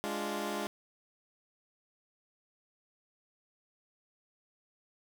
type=chord; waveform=15% pulse; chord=D diminished; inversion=second; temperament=equal; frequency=207.7 / 293.7 / 349.2 Hz; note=Ab3 / D4 / F4; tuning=0 / 0 / 0 cents; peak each=-31 / -34 / -32 dBFS; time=0.04-0.67 s; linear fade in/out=0 ms; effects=none